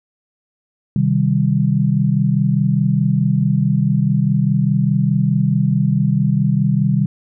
sine chord, C minor, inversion none, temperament equal, 130.81 / 155.56 / 196 Hz, C3 / Eb3 / G3, 0 / 0 / 0 cents, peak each -17 dBFS, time 0.96-7.06 s, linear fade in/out 2 ms, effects none

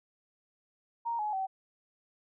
sine tone with pitch steps, 932.3 / 845.1 / 766.1 Hz, A#5 / G#5 / G5, 0 / +30 / -40 cents, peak -30 dBFS, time 1.05-1.47 s, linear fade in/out 20 ms, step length 140 ms, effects none

